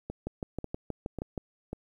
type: two click trains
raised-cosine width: 2 ms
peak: -20 / -22 dBFS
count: 8 / 4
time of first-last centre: 0.27-1.378 / 0.1-1.73 s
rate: 6.32 / 1.84 Hz
effects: 10-bit